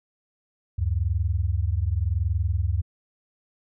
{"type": "tone pair together", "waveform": "sine", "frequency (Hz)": [74.4, 95.26], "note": ["D2", "G2"], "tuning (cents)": [23, -49], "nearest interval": "major third", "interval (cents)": 428, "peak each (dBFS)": -24, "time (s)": [0.78, 2.82], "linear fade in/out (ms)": 10, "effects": []}